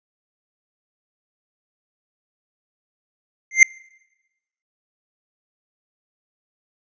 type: tone with exponential growth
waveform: square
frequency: 2093 Hz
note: C7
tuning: in tune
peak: -3 dBFS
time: 3.51-3.63 s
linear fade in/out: 2 ms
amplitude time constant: 25 ms
effects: noise-tail reverb RT60 1.0 s tail -25 dB re dry + resampled to 16000 Hz